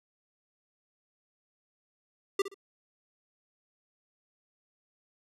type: tone with echo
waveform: square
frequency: 394.8 Hz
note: G4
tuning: 12 cents sharp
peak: -24 dBFS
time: 2.39-2.42 s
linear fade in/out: 5 ms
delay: 62 ms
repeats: 2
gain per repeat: -12 dB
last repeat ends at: 2.544 s
effects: low-pass 11000 Hz 12 dB/octave